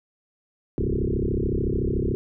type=tone with frequency modulation; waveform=sine; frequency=146.83 Hz; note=D3; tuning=in tune; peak=-21 dBFS; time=0.78-2.15 s; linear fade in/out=0 ms; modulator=33.7 Hz; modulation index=8; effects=none